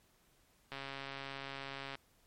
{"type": "click train", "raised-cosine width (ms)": 0.3, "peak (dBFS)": -27, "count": 170, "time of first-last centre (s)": [0.72, 1.954], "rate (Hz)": 137, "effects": ["pink hiss -70 dBFS RMS until 2.26 s", "MP3 64 kbps"]}